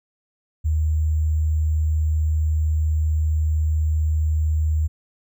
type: tone with sample-and-hold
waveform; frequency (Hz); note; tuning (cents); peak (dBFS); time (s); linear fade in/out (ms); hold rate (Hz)
sine; 77.78; D#2; 0; -17; 0.64-4.88; 20; 7350
effects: none